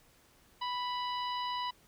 harmonic tone, 987.8 Hz, B5, in tune, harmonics 1 / 2 / 3 / 4 / 5, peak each -34 / -46 / -42 / -45 / -49 dBFS, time 0.61-1.71 s, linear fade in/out 10 ms, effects pink hiss -64 dBFS RMS until 1.87 s

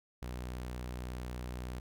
sawtooth tone, 61.74 Hz, B1, in tune, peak -35 dBFS, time 0.22-1.8 s, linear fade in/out 5 ms, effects none

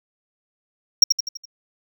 triangle tone with echo, 5588 Hz, F8, in tune, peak -5 dBFS, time 1.02-1.04 s, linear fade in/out 5 ms, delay 83 ms, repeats 5, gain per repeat -6 dB, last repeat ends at 1.455 s, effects none

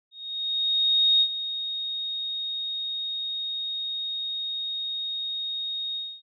sine tone with ADSR envelope, 3729 Hz, A#7, in tune, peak -16 dBFS, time 0.11-6.22 s, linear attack 1100 ms, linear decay 66 ms, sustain -12 dB, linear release 260 ms, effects none

